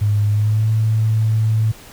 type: tone with pitch glide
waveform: sine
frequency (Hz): 103.83 to 110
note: G#2 to A2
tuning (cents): 0 to 0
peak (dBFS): -13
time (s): 0.01-1.72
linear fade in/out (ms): 10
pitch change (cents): +100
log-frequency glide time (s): 0.29-0.69
effects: pink hiss -41 dBFS RMS until 1.92 s